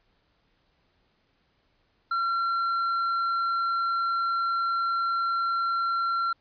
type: tone with hard clipping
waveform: triangle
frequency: 1365 Hz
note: F6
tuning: 40 cents flat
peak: -25 dBFS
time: 2.11-6.33 s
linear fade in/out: 5 ms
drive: 7 dB
effects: pink hiss -69 dBFS RMS until 6.4 s + resampled to 11025 Hz